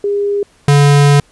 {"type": "tone pair in turn", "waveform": ["sine", "square"], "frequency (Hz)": [405.6, 143.4], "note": ["G#4", "D3"], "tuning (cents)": [-41, -41], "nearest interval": "octave + tritone", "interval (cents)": 1800, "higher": "first", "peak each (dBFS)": [-12, -6], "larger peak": "second", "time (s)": [[0.04, 0.43], [0.68, 1.2]], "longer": "second", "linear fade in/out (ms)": 2, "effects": ["pink hiss -50 dBFS RMS until 1.31 s", "resampled to 24000 Hz"]}